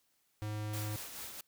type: tone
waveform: square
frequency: 106.1 Hz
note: G#2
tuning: 38 cents sharp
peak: -37 dBFS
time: 0.42-0.96 s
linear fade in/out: 0 ms
type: noise with tremolo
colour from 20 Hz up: white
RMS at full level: -43 dBFS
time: 0.73-1.41 s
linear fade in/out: 5 ms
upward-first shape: triangle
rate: 4.6 Hz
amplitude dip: 50%
effects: white hiss -75 dBFS RMS until 1.47 s